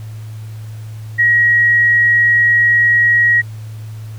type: tone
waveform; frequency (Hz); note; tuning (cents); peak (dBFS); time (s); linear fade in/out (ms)
sine; 1900; A#6; +33; -8; 1.18-3.42; 20
effects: added 109 Hz sine -26 dBFS peak until 4.18 s + pink hiss -45 dBFS RMS until 4.18 s